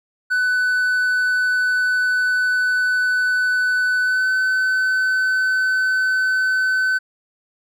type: tone with pitch glide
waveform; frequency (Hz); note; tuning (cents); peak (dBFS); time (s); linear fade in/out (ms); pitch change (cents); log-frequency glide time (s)
triangle; 1498 to 1518; F#6 to F#6; +21 to +44; -14; 0.3-6.99; 20; +23; 4-4.29
effects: none

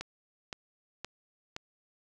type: click train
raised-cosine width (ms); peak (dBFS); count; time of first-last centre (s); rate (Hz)
0.2; -20; 4; 0.01-1.564; 1.93
effects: none

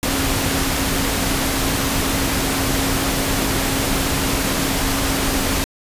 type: tone in noise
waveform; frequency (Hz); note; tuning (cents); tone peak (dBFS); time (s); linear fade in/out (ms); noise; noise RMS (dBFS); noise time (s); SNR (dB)
sine; 271; C#4; -39; -25; 0.03-5.64; 0; pink; -20; 0.03-5.64; -8
effects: resampled to 32000 Hz

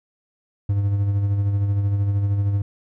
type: tone with tremolo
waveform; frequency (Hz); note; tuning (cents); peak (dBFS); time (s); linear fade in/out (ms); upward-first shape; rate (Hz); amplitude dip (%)
triangle; 100.5; G2; +44; -14; 0.69-2.62; 5; sine; 13; 40
effects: none

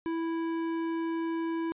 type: tone with tanh clipping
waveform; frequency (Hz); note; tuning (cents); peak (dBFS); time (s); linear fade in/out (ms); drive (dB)
triangle; 329.6; E4; 0; -31; 0.06-1.72; 0; 18
effects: resampled to 8000 Hz

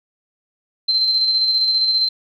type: tone with tremolo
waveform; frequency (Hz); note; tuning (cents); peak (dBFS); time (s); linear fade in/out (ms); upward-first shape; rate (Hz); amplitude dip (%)
sine; 4109; C8; -32; -13; 0.88-2.09; 10; square; 15; 30
effects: none

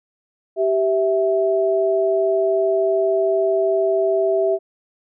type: tone pair together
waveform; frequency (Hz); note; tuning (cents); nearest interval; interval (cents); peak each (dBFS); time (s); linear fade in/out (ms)
sine; 388.9 / 655.9; G4 / E5; -14 / -9; major sixth; 905; -18; 0.56-4.59; 50
effects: none

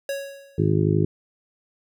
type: tone with exponential decay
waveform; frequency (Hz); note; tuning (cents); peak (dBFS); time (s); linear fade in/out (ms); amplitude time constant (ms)
square; 554.4; C#5; 0; -24; 0.09-0.74; 2; 140
type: harmonic tone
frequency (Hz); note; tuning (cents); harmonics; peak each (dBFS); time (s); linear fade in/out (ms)
51.7; G#1; -7; 2 / 3 / 4 / 5 / 6 / 7 / 8; -23 / -21 / -30 / -32 / -27 / -25 / -27; 0.58-1.05; 5
effects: none

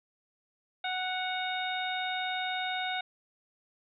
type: harmonic tone with a mistuned harmonic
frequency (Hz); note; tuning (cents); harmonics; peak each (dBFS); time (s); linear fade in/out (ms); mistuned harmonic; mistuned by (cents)
740; F#5; 0; 1 / 2 / 3 / 4 / 5; -34 / -37 / -38 / -44 / -37; 0.84-3.01; 5; 4; -57
effects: none

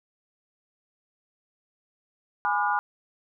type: chord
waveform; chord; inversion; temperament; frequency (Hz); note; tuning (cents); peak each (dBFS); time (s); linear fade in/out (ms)
sine; G# diminished seventh; none; just; 830.6 / 996.7 / 1196.1 / 1435.3; G#5 / B5 / D6 / F6; 0 / +16 / +31 / +47; -26 / -28 / -30 / -28; 2.45-2.79; 0
effects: none

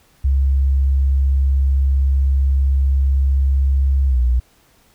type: tone with pitch glide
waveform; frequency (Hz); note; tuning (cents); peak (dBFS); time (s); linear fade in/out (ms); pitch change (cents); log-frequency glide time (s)
sine; 67.8 to 61.1; C#2 to B1; -38 to -18; -12; 0.24-4.4; 10; -180; 4.07-4.19
effects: pink hiss -55 dBFS RMS until 4.94 s

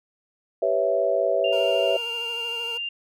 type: chord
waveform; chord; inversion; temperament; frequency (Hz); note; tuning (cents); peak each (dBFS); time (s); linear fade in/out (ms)
sine; C# half-diminished seventh; second; equal with one note detuned; 390.4 / 493.9 / 554.4 / 659.3; G4 / B4 / C#5 / E5; -7 / 0 / 0 / 0; -28 / -26 / -24 / -23; 0.62-1.97; 5
type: tone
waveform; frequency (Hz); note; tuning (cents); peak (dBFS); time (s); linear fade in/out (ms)
sine; 2794; F7; 0; -27; 1.44-2.89; 5
type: tone with vibrato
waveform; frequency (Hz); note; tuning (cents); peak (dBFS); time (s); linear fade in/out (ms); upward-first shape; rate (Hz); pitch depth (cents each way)
25% pulse; 466.2; A#4; 0; -32; 1.52-2.78; 10; sine; 13; 36
effects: none

